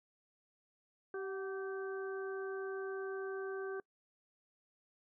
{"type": "harmonic tone with a mistuned harmonic", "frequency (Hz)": 386.9, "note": "G4", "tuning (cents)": -23, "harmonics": [1, 2, 3, 4], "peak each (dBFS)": [-39, -52, -51, -48], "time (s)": [1.14, 3.8], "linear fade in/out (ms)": 2, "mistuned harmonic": 2, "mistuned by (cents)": -56, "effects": ["noise-tail reverb RT60 0.1 s tail -25 dB re dry"]}